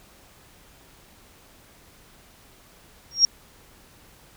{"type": "tone with exponential growth", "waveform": "sine", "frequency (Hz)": 5588, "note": "F8", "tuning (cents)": 0, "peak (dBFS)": -8, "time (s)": [3.11, 3.25], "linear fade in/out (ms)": 1, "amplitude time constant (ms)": 29, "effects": ["pink hiss -53 dBFS RMS until 4.36 s"]}